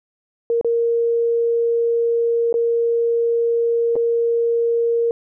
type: tone with dropouts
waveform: sine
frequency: 466.2 Hz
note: A#4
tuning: in tune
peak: -15 dBFS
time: 0.5-5.11 s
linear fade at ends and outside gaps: 1 ms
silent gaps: 0.612-0.646 / 2.527-2.541 / 3.956-3.963 s
effects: none